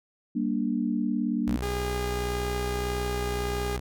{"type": "chord", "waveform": "sine", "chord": "G minor", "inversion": "none", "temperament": "just", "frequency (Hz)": [196, 235.2, 294], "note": ["G3", "Bb3", "D4"], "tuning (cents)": [0, 16, 2], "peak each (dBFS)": [-30, -27, -30], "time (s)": [0.35, 1.57], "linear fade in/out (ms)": 10}
{"type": "tone with vibrato", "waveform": "sawtooth", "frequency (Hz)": 61.74, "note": "B1", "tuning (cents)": 0, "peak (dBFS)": -26, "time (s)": [1.47, 3.8], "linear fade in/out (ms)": 10, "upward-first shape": "triangle", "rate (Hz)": 0.94, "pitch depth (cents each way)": 12}
{"type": "tone", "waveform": "sawtooth", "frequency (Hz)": 407.6, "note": "G#4", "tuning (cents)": -32, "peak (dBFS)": -26, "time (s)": [1.62, 3.77], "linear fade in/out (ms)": 10}
{"effects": []}